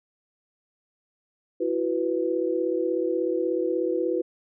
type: chord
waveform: sine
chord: E suspended second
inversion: none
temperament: equal with one note detuned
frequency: 333.5 / 370 / 493.9 Hz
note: E4 / F#4 / B4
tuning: +20 / 0 / 0 cents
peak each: -27 dBFS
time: 1.6-4.22 s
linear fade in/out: 10 ms
effects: none